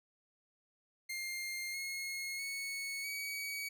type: tone with pitch steps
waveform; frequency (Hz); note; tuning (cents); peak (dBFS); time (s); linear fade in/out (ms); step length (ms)
sawtooth; 2114 / 2162 / 2211 / 2262; C7 / C#7 / C#7 / C#7; +17 / -44 / -5 / +34; -35; 1.09-3.69; 10; 650
effects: none